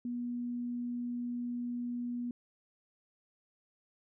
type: tone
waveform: sine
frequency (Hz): 242.1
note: B3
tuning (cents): -34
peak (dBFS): -34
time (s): 0.05-2.31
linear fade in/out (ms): 2
effects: none